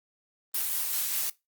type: noise with tremolo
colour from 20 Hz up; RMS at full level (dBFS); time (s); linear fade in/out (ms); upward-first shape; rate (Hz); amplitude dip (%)
blue; -28; 0.54-1.3; 5; triangle; 5.1; 25
effects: noise-tail reverb RT60 0.2 s tail -20 dB re dry + Opus 32 kbps